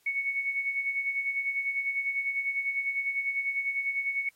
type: tone with tremolo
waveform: sine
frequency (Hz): 2217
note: C#7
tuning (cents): 0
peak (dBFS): -25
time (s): 0.06-4.29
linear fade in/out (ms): 5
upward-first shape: sine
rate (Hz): 10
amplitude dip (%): 60
effects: white hiss -67 dBFS RMS until 4.35 s + AAC 48 kbps